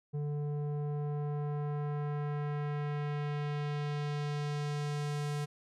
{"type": "tone with low-pass filter sweep", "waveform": "square", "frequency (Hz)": 146.83, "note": "D3", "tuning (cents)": 0, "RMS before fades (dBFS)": -35, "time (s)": [0.13, 5.46], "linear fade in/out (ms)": 20, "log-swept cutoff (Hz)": [420, 10000], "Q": 0.9, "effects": []}